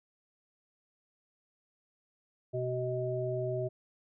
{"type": "harmonic tone", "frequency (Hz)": 125.9, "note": "B2", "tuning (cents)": 34, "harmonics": [1, 3, 5], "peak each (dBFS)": [-35, -35, -35], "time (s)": [2.53, 3.69], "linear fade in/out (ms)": 20, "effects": []}